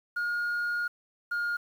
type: tone pair in turn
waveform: sine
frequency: 1428 / 1419.9 Hz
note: F6 / F6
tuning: +38 / +28 cents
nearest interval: unison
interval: 10 cents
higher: first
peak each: -25 dBFS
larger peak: neither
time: 0.16-0.88 / 1.31-1.57 s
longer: first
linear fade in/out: 10 ms
effects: tanh soft clip ceiling -26 dBFS + 9-bit